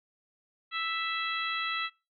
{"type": "harmonic tone", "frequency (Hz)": 659.3, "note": "E5", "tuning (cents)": 0, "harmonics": [2, 3, 4, 5, 6], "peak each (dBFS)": [-34, -36, -37, -38, -39], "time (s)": [0.71, 1.9], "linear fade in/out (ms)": 50, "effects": ["noise-tail reverb RT60 0.3 s tail -24 dB re dry"]}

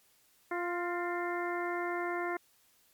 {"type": "harmonic tone with a mistuned harmonic", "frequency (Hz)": 349.2, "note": "F4", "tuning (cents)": 0, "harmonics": [1, 2, 3, 4, 5, 6], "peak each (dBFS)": [-35, -38, -40, -41, -42, -43], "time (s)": [0.51, 2.37], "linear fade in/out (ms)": 5, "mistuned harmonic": 5, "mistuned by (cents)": 37, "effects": ["white hiss -67 dBFS RMS until 2.93 s", "MP3 96 kbps"]}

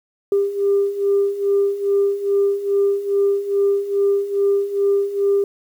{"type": "beating tone pair", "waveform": "sine", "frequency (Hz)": [397.9, 400.3], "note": ["G4", "G4"], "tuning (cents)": [26, 36], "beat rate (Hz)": 2.4, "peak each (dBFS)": [-20, -16], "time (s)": [0.32, 5.44], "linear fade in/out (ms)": 2, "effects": ["tanh soft clip ceiling -9 dBFS", "8-bit"]}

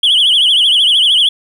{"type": "tone with vibrato", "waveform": "sine", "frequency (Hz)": 3149, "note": "G7", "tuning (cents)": 7, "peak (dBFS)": -5, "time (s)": [0.03, 1.29], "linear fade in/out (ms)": 5, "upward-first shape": "triangle", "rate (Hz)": 13, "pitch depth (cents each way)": 180, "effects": ["tanh soft clip ceiling -5 dBFS", "7-bit"]}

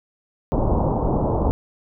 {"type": "low-pass noise", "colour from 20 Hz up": "pink", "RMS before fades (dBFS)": -20, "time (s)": [0.52, 1.51], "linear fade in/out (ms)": 0, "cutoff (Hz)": 980, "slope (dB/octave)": 48, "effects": []}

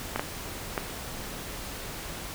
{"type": "clicks", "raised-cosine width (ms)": 0.5, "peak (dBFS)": -12, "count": 3, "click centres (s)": [0.16, 0.195, 0.778], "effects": ["pink hiss -38 dBFS RMS until 2.34 s"]}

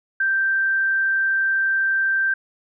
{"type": "tone", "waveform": "sine", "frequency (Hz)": 1568, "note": "G6", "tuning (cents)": 0, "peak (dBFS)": -17, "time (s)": [0.2, 2.34], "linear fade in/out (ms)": 5, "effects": []}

